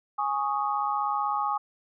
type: chord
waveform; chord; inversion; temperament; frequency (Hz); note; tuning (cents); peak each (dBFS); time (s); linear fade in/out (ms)
sine; Ab suspended fourth; none; equal; 830.6 / 1108.7 / 1244.5; Ab5 / Db6 / Eb6; 0 / 0 / 0; -28 / -30 / -30; 0.18-1.58; 10
effects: none